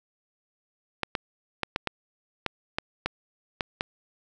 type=clicks; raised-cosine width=0.3 ms; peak=-10 dBFS; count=10; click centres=1.033 / 1.152 / 1.633 / 1.761 / 1.873 / 2.463 / 2.785 / 3.06 / 3.608 / 3.809 s; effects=none